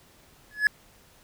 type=tone with exponential growth; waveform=triangle; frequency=1700 Hz; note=G#6; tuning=40 cents sharp; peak=-12 dBFS; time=0.51-0.67 s; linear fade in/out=1 ms; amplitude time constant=33 ms; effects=pink hiss -57 dBFS RMS until 1.23 s